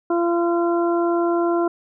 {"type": "harmonic tone", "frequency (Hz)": 342.4, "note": "F4", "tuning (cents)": -34, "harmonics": [1, 2, 3, 4], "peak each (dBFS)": [-18, -24, -28, -30], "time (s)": [0.1, 1.68], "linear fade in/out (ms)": 5, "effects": []}